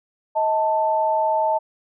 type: tone pair together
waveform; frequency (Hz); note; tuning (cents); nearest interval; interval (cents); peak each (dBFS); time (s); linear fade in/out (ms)
sine; 633 / 884.1; D#5 / A5; +30 / +8; tritone; 578; -21 / -19; 0.35-1.59; 20
effects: none